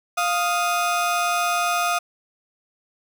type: tone pair together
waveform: 30% pulse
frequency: 700.4 / 1244.5 Hz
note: F5 / D#6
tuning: +5 / 0 cents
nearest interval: minor seventh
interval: 995 cents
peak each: -20 dBFS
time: 0.17-1.99 s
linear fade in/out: 10 ms
effects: none